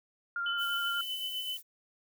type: tone with vibrato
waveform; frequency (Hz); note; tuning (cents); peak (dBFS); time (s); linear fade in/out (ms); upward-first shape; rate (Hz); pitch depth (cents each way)
sine; 1396.9; F6; 0; -31; 0.36-1.01; 2; square; 12; 13
type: tone with tremolo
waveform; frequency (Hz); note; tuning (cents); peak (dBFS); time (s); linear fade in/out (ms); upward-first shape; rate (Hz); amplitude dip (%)
sine; 3019; F#7; +34; -32; 0.46-1.57; 2; sine; 7.9; 45
type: noise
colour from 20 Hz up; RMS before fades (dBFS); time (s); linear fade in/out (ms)
violet; -45; 0.57-1.63; 50
effects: none